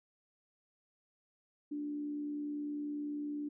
sine tone with frequency modulation, 293.7 Hz, D4, in tune, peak -36 dBFS, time 1.71-3.49 s, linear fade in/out 10 ms, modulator 69.7 Hz, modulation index 0.23, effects none

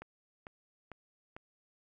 click train, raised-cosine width 0.5 ms, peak -30 dBFS, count 4, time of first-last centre 0.02-1.365 s, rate 2.23 Hz, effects none

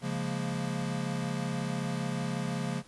square chord, Bb minor seventh, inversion first, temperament equal, 138.59 / 174.61 / 207.7 / 233.1 Hz, Db3 / F3 / Ab3 / Bb3, 0 / 0 / 0 / 0 cents, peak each -36 / -36 / -40 / -38 dBFS, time 0.01-2.83 s, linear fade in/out 50 ms, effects pink hiss -57 dBFS RMS until 2.87 s + resampled to 24000 Hz

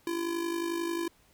square tone with amplitude modulation, 338.2 Hz, E4, 44 cents sharp, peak -28 dBFS, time 0.07-1.08 s, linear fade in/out 2 ms, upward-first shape sine, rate 51.2 Hz, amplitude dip 60%, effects pink hiss -64 dBFS RMS until 1.33 s

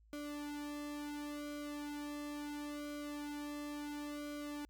sawtooth tone with flanger, 293.2 Hz, D4, 3 cents flat, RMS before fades -44 dBFS, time 0.13-4.65 s, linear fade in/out 0 ms, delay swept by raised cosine 1.1 to 2.1 ms, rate 0.72 Hz, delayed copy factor -0.9, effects added 54 Hz sine -63 dBFS peak until 4.69 s

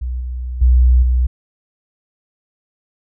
sine tone with level steps, 62.1 Hz, B1, 10 cents sharp, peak -19 / -21 / -7 / -11 dBFS, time 0.01-1.27 s, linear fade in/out 10 ms, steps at 0.2 / 0.61 / 1.02 s, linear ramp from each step 10 ms, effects none

